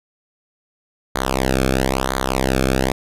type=tone with flanger; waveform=sawtooth; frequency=65.41 Hz; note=C2; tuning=in tune; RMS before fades=-19 dBFS; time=1.15-2.92 s; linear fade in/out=5 ms; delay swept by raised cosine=0.37 to 1.04 ms; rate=1 Hz; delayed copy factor=-0.9; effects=resampled to 32000 Hz